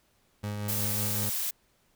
30% pulse tone with tremolo, 103.83 Hz, G#2, in tune, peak -28 dBFS, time 0.43-1.3 s, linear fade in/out 10 ms, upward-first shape triangle, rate 5.4 Hz, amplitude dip 30%
blue noise, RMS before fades -31 dBFS, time 0.68-1.51 s, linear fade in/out 10 ms
effects pink hiss -68 dBFS RMS until 1.95 s

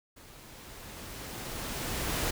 pink noise with level ramp, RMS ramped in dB -53 to -30 dBFS, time 0.16-2.31 s, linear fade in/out 10 ms, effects none

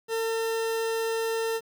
40% pulse tone, 451.9 Hz, A4, 46 cents sharp, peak -25 dBFS, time 0.08-1.61 s, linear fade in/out 50 ms, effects 9-bit

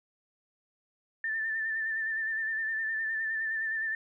sine tone with vibrato, 1778 Hz, A6, 18 cents sharp, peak -29 dBFS, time 1.24-3.95 s, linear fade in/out 2 ms, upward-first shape sine, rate 9.7 Hz, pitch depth 35 cents each way, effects none

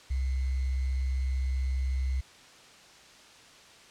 sine tone with sample-and-hold, 65.41 Hz, C2, in tune, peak -26 dBFS, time 0.1-2.21 s, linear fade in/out 10 ms, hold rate 2100 Hz, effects white hiss -53 dBFS RMS until 3.9 s + low-pass 6000 Hz 12 dB/octave

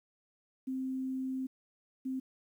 sine tone bursts at uneven times, 261.6 Hz, C4, in tune, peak -33 dBFS, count 2, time 0.67-1.47 / 2.05-2.2 s, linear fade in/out 10 ms, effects 11-bit

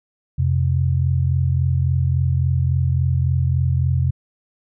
sine tone pair together, 87.23 / 130.81 Hz, F2 / C3, -2 / 0 cents, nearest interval perfect fifth, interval 702 cents, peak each -18 dBFS, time 0.38-4.11 s, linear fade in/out 10 ms, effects none

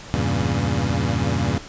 25% pulse chord, E diminished seventh, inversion none, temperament equal, 82.41 / 98 / 116.54 / 138.59 Hz, E2 / G2 / Bb2 / Db3, 0 / 0 / 0 / 0 cents, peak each -22 / -21 / -21 / -22 dBFS, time 0.14-1.58 s, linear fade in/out 0 ms, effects pink hiss -39 dBFS RMS until 1.68 s + resampled to 16000 Hz

